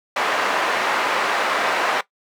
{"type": "band-pass noise", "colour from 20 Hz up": "white", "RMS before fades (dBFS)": -21, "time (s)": [0.16, 2.01], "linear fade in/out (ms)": 5, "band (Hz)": [500, 1500], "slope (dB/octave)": 12, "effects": ["noise-tail reverb RT60 0.1 s tail -17 dB re dry"]}